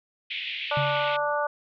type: band-pass noise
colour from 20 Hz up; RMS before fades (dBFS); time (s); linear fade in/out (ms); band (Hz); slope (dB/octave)
white; -33; 0.3-1.17; 10; 2100 to 3400; 48
type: harmonic tone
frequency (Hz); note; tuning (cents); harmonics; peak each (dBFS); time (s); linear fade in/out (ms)
293.7; D4; 0; 2 / 3 / 4 / 5; -27 / -29 / -30 / -31; 0.71-1.47; 5
type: tone with exponential decay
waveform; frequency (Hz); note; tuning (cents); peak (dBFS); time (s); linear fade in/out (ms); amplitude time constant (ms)
sine; 140; C#3; +18; -24; 0.77-1.37; 2; 130
effects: none